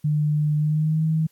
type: tone with pitch glide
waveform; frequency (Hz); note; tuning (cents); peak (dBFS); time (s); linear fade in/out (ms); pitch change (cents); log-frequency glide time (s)
sine; 150.3 to 158.59; D3 to D#3; +40 to +33; -18; 0.04-1.27; 10; +93; 0.57-1.03
effects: white hiss -63 dBFS RMS until 1.31 s + AAC 64 kbps